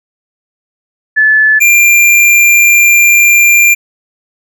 sine / square tone pair in turn, 1733 / 2383 Hz, A6 / D7, -27 / +25 cents, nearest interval tritone, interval 552 cents, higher second, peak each -4 dBFS, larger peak neither, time 1.16-1.6 / 1.6-3.75 s, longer second, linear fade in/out 20 ms, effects none

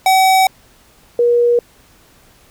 square / sine tone pair in turn, 759 / 478.1 Hz, F#5 / A#4, +44 / +44 cents, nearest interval minor sixth, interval 800 cents, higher first, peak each -9 dBFS, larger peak neither, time 0.06-0.47 / 1.19-1.59 s, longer first, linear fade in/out 2 ms, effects pink hiss -49 dBFS RMS until 2.5 s

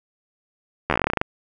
slowing click train, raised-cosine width 0.5 ms, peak -4 dBFS, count 14, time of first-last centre 0.9-1.215 s, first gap 12 ms, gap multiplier 1.11, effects none

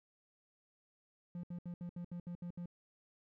triangle tone bursts, 174.61 Hz, F3, in tune, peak -39 dBFS, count 9, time 1.35-2.658 s, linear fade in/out 2 ms, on 84 ms, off 69 ms, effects none

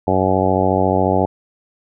harmonic tone, 94.1 Hz, F#2, 30 cents sharp, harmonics 1 / 2 / 3 / 4 / 5 / 6 / 7 / 8 / 9, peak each -22 / -22 / -22 / -22 / -22 / -22 / -22 / -22 / -22 dBFS, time 0.07-1.26 s, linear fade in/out 5 ms, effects none

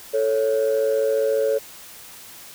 sine tone pair together, 440 / 554.4 Hz, A4 / C#5, 0 / 0 cents, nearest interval major third, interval 400 cents, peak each -19 dBFS, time 0.13-1.59 s, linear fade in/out 20 ms, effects tanh soft clip ceiling -13 dBFS + white hiss -42 dBFS RMS until 2.54 s

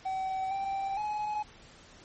triangle tone with pitch steps, 761 / 782 / 844 Hz, F#5 / G5 / G#5, +48 / -4 / +28 cents, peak -28 dBFS, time 0.05-1.43 s, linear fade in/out 10 ms, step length 460 ms, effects pink hiss -54 dBFS RMS until 2.04 s + MP3 32 kbps

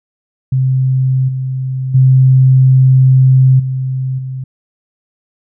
sine tone with level steps, 130.81 Hz, C3, in tune, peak -9 / -15 / -4 / -14 / -19 dBFS, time 0.52-4.44 s, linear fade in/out 5 ms, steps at 1.28 / 1.94 / 3.59 / 4.18 s, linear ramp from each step 10 ms, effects none

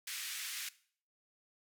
pink band-pass noise, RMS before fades -42 dBFS, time 0.07-0.69 s, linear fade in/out 5 ms, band 1800 to 15000 Hz, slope 24 dB/octave, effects noise-tail reverb RT60 0.5 s tail -18 dB re dry

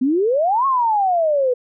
sine exponential two-way sweep, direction up then down, 246 to 1108.7 to 485.2 Hz, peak -14 dBFS, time 0.01-1.54 s, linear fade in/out 10 ms, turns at 0.66 s, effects none

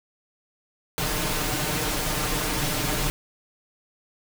pink noise with comb filter, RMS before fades -26 dBFS, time 0.98-3.1 s, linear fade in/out 0 ms, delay 6.6 ms, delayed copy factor +0.75, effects none

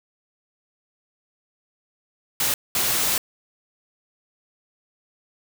white noise bursts at uneven times, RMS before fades -22 dBFS, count 2, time 2.4-2.54 / 2.75-3.18 s, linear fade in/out 2 ms, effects none

